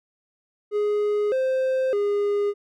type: tone with pitch steps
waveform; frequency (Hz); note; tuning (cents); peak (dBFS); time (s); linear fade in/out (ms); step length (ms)
triangle; 416.4 / 522 / 408.8; G#4 / C5 / G#4; +5 / -4 / -27; -18; 0.71-2.54; 50; 610
effects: none